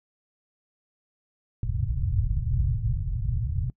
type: low-pass noise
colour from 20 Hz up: white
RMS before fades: -26 dBFS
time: 1.63-3.7 s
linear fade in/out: 2 ms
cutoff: 130 Hz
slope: 48 dB/octave
effects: noise-tail reverb RT60 0.1 s tail -23 dB re dry